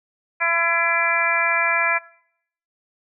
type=harmonic tone; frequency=336.7 Hz; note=E4; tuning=37 cents sharp; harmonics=2 / 3 / 4 / 5 / 6 / 7; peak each=-28 / -26 / -26 / -23 / -25 / -22 dBFS; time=0.4-1.99 s; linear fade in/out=20 ms; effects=noise-tail reverb RT60 0.7 s tail -21 dB re dry